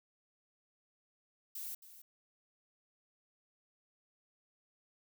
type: noise with echo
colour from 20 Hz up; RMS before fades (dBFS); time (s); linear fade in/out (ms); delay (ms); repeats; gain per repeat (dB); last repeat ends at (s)
violet; -43; 1.55-1.75; 5; 270; 1; -13; 2.02
effects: none